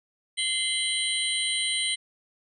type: tone cluster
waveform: sine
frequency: 2076 / 3032 / 3240 / 3999 / 8870 Hz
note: C7 / F#7 / G#7 / B7 / C#9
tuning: -14 / +42 / -43 / +21 / 0 cents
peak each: -31 dBFS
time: 0.37-1.96 s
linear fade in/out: 20 ms
effects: none